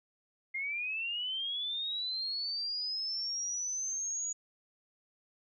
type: linear sweep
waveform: sine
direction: up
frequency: 2101 to 6820 Hz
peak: -33 dBFS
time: 0.54-4.33 s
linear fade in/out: 10 ms
effects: none